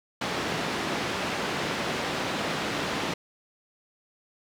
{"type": "band-pass noise", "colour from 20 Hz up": "pink", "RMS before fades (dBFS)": -30, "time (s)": [0.21, 3.14], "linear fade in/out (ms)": 5, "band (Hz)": [180, 4100], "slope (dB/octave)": 12, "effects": []}